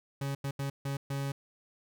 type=tone bursts at uneven times; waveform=40% pulse; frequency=138.59 Hz; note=C#3; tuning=in tune; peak=-31 dBFS; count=5; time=0.21-0.35 / 0.44-0.51 / 0.59-0.7 / 0.85-0.97 / 1.1-1.32 s; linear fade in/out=5 ms; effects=none